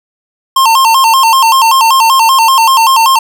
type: tone with vibrato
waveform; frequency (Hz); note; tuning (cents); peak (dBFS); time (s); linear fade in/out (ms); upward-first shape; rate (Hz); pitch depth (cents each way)
square; 980; B5; -14; -5; 0.56-3.19; 5; square; 5.2; 140
effects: none